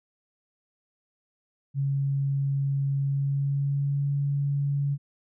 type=tone with pitch glide; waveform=sine; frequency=138.59 to 141.42 Hz; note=C#3 to C#3; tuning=0 to +35 cents; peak=-23 dBFS; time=1.74-4.98 s; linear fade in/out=50 ms; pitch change=+35 cents; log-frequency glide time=3-4.11 s; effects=none